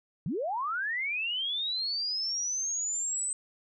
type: linear sweep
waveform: sine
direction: up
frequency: 126.3 to 8150 Hz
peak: -29 dBFS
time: 0.26-3.33 s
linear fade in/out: 2 ms
effects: none